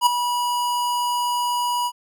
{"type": "tone with ADSR envelope", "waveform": "square", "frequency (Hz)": 972, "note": "B5", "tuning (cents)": -28, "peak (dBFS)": -11, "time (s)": [0.01, 1.92], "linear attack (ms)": 54, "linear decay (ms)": 9, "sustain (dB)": -10, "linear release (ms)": 58, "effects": []}